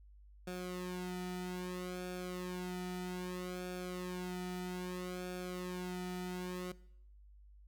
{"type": "tone with flanger", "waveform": "sawtooth", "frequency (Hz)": 181, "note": "F#3", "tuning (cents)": -38, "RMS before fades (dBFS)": -41, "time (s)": [0.47, 6.72], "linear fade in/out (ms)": 5, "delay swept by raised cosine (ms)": [1, 1.89], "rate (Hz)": 0.62, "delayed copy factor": -0.8, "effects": ["noise-tail reverb RT60 0.7 s tail -20 dB re dry", "added 50 Hz sine -56 dBFS peak until 7.67 s"]}